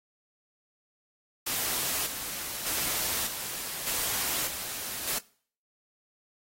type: noise with tremolo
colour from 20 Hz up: white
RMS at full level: -30 dBFS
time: 1.46-5.19 s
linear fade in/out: 10 ms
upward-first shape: square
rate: 0.83 Hz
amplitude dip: 50%
effects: noise-tail reverb RT60 0.5 s tail -22 dB re dry + AAC 48 kbps